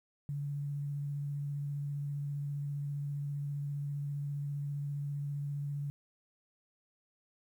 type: tone with vibrato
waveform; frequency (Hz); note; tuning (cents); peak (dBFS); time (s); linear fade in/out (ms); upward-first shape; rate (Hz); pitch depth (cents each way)
sine; 143.3; D3; -42; -34; 0.29-5.9; 0; square; 15; 10
effects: 11-bit